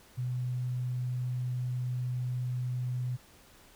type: tone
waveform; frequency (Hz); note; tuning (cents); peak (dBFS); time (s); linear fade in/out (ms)
sine; 125; B2; +21; -30; 0.17-3.17; 20
effects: pink hiss -58 dBFS RMS until 3.75 s